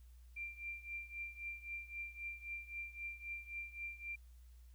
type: tone with tremolo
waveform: sine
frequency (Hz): 2369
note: D7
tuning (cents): +14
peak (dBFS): -40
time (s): 0.36-4.16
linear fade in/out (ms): 10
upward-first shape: triangle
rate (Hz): 3.8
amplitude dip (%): 90
effects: added 60 Hz sine -56 dBFS peak until 4.74 s + white hiss -75 dBFS RMS until 4.74 s